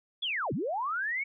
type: linear two-way sweep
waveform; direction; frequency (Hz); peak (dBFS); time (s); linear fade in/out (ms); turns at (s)
sine; down then up; 3520 to 108.3 to 2262; -29; 0.22-1.24; 10; 0.53
effects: none